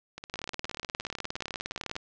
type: two click trains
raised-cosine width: 0.2 ms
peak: -22 / -15 dBFS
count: 31 / 33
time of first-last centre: 0.18-1.955 / 0.34-1.964 s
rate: 16.9 / 19.7 Hz
effects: low-pass 7000 Hz 12 dB/octave